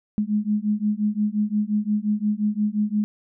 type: beating tone pair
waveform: sine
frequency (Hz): 207.2 / 212.9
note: G#3 / G#3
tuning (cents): -4 / +43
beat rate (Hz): 5.7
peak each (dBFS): -23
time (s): 0.18-3.04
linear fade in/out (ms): 0
effects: none